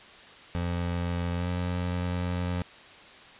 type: tone with pitch glide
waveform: 25% pulse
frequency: 87 to 88.93 Hz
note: F2 to F2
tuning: -6 to +32 cents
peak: -24 dBFS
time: 0.55-2.62 s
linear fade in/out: 0 ms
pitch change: +38 cents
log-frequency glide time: 1.36-1.47 s
effects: white hiss -49 dBFS RMS until 3.39 s + resampled to 8000 Hz